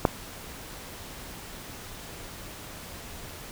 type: click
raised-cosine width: 1 ms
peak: -4 dBFS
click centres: 0.052 s
effects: pink hiss -42 dBFS RMS until 3.51 s